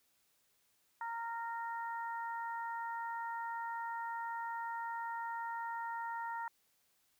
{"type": "harmonic tone", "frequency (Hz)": 462.7, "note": "A#4", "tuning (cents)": -13, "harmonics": [2, 3, 4], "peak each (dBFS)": [-39, -46, -48], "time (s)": [1.01, 6.48], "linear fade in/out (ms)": 2, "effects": ["white hiss -75 dBFS RMS until 7.19 s"]}